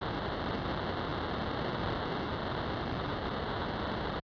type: noise with sample-and-hold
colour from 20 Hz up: pink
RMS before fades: -34 dBFS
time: 0.01-4.2 s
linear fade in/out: 10 ms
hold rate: 2450 Hz
effects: high-pass 60 Hz 12 dB/octave + resampled to 11025 Hz